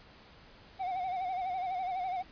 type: tone with vibrato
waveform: triangle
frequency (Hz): 740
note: F#5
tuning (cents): 0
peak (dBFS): -30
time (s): 0.79-2.23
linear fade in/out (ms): 20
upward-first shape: sine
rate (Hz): 12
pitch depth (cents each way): 73
effects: pink hiss -56 dBFS RMS until 2.31 s + resampled to 11025 Hz